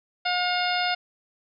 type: harmonic tone with a mistuned harmonic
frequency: 718 Hz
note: F5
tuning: 48 cents sharp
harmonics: 1 / 2 / 3 / 4 / 5 / 6 / 7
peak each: -26 / -29 / -31 / -32 / -33 / -34 / -34 dBFS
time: 0.25-0.95 s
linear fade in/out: 10 ms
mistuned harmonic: 4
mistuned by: -34 cents
effects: none